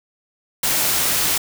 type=noise; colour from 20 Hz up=white; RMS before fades=-19 dBFS; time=0.63-1.38 s; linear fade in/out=5 ms; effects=none